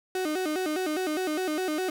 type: tone with vibrato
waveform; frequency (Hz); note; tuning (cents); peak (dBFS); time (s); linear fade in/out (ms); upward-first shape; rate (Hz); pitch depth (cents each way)
35% pulse; 337.5; E4; +41; -25; 0.15-1.9; 2; square; 4.9; 170
effects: none